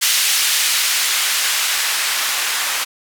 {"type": "noise with band-pass filter sweep", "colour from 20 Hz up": "blue", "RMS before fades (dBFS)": -18, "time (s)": [0.01, 2.85], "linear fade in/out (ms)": 20, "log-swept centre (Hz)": [2800, 1300], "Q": 0.76, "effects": []}